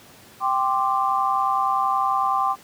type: chord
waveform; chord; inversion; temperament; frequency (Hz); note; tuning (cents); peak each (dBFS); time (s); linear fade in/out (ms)
sine; G suspended fourth; none; just; 784 / 1045.3 / 1176; G5 / C6 / D6; 0 / -2 / +2; -23; 0.4-2.56; 50
effects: pink hiss -48 dBFS RMS until 2.63 s + high-pass 100 Hz 12 dB/octave